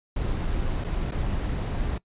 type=noise with dropouts; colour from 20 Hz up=brown; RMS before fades=-27 dBFS; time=0.16-1.98 s; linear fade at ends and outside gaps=5 ms; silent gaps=0.841-0.845 / 1.111-1.118 s; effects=noise-tail reverb RT60 0.1 s tail -21 dB re dry + resampled to 8000 Hz